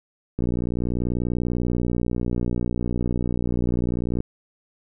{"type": "click train", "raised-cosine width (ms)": 3, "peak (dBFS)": -12, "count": 231, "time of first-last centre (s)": [0.39, 4.204], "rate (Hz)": 60.3, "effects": []}